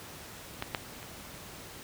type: clicks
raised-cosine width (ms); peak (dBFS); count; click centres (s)
0.3; -16 / -13 / -29; 3; 0.624 / 0.748 / 1.029
effects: pink hiss -46 dBFS RMS until 1.83 s + high-pass 60 Hz 12 dB/octave